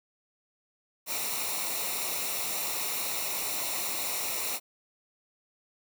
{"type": "noise with comb filter", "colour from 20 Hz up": "white", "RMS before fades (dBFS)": -32, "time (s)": [1.06, 4.6], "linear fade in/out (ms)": 50, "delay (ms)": 0.62, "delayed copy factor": -0.65, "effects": []}